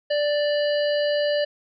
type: harmonic tone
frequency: 587.3 Hz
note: D5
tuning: in tune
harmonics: 1 / 3 / 5 / 7 / 8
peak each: -20 / -31 / -32 / -37 / -36 dBFS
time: 0.1-1.45 s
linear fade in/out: 10 ms
effects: none